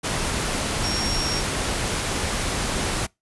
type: tone in noise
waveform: sine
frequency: 5560 Hz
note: F8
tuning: 9 cents flat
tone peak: -26 dBFS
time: 0.83-1.41 s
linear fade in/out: 20 ms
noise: pink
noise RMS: -25 dBFS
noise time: 0.03-3.07 s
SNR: -4 dB
effects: noise-tail reverb RT60 0.2 s tail -25 dB re dry + resampled to 24000 Hz